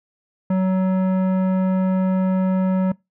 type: tone with tanh clipping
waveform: triangle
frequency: 187.4 Hz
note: F#3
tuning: 22 cents sharp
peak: -18 dBFS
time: 0.5-2.92 s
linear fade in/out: 5 ms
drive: 18 dB
effects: noise-tail reverb RT60 0.2 s tail -23 dB re dry